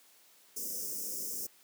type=band-stop noise; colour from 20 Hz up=white; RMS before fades=-38 dBFS; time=0.56-1.47 s; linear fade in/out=10 ms; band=550 to 5100 Hz; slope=96 dB/octave; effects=white hiss -62 dBFS RMS until 1.63 s + high-pass 200 Hz 12 dB/octave